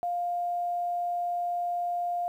sine tone, 702 Hz, F5, 9 cents sharp, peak -27 dBFS, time 0.03-2.28 s, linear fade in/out 0 ms, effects 10-bit

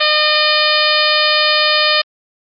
harmonic tone, 608 Hz, D#5, 40 cents flat, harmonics 1 / 2 / 3 / 4 / 5 / 6 / 7 / 8, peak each -19 / -19 / -19 / -19 / -19 / -19 / -19 / -19 dBFS, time 0-2.02 s, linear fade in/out 10 ms, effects Opus 32 kbps

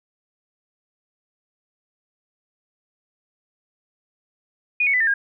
sine tone with pitch steps, 2460 / 2217 / 1998.1 / 1800.8 / 1623 Hz, D#7 / C#7 / B6 / A6 / G#6, -20 / 0 / +20 / +40 / -40 cents, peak -16 dBFS, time 4.8-5.14 s, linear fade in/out 5 ms, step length 68 ms, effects none

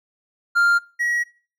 triangle tone pair in turn, 1396.9 / 1912.4 Hz, F6 / A#6, 0 / +44 cents, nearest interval perfect fourth, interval 544 cents, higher second, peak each -12 / -17 dBFS, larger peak first, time 0.55-0.79 / 0.99-1.24 s, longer second, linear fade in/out 20 ms, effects noise-tail reverb RT60 0.4 s tail -23 dB re dry

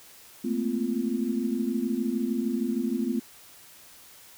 sine tone cluster, 216.3 / 229.1 / 255.7 / 344.6 Hz, A3 / A#3 / C4 / F4, -29 / -30 / -40 / -23 cents, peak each -33 / -29 / -29 / -33 dBFS, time 0.44-3.2 s, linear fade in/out 10 ms, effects white hiss -51 dBFS RMS until 4.37 s

